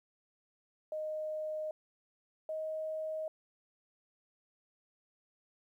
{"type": "tone pair in turn", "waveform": "sine", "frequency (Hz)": [619, 628.4], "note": ["D#5", "D#5"], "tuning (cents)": [-9, 17], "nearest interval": "unison", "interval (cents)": 26, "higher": "second", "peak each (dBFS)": [-35, -35], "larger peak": "neither", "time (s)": [[0.92, 1.71], [2.49, 3.28]], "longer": "neither", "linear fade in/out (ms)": 2, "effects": ["12-bit"]}